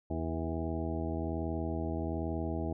harmonic tone with a mistuned harmonic, 81.2 Hz, E2, 26 cents flat, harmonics 1 / 2 / 3 / 4 / 5 / 6 / 8 / 9 / 10, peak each -36 / -41 / -40 / -38 / -44 / -46 / -42 / -53 / -46 dBFS, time 0.1-2.73 s, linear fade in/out 5 ms, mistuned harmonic 6, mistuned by +23 cents, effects none

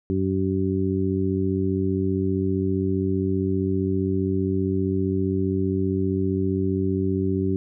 harmonic tone, 95.2 Hz, F#2, 50 cents sharp, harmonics 1 / 2 / 3 / 4, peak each -26 / -26 / -26 / -26 dBFS, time 0.1-7.56 s, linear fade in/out 0 ms, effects none

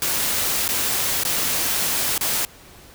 white noise with dropouts, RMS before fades -22 dBFS, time 0.02-2.45 s, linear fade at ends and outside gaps 1 ms, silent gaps 0.679-0.689 / 1.235-1.25 / 2.179-2.21 s, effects pink hiss -46 dBFS RMS until 2.94 s

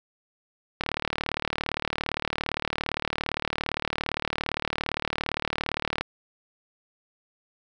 click train, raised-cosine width 0.3 ms, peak -10 dBFS, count 196, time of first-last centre 0.81-6.01 s, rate 37.5 Hz, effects none

